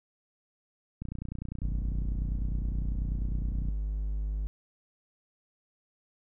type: click train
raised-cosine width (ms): 5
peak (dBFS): -24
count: 81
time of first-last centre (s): 1.02-3.687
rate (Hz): 30
type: tone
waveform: triangle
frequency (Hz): 51.2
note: G#1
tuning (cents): -24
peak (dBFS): -27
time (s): 1.63-4.47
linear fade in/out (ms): 0
effects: none